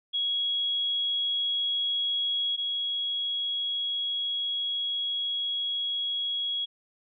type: tone pair in turn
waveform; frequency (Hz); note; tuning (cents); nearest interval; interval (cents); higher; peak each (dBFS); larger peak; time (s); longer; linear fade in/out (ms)
sine; 3322 / 3322; G#7 / G#7; 0 / 0; unison; 0; neither; -25 / -27; first; 0.13-2.57 / 2.57-6.66; second; 20
effects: none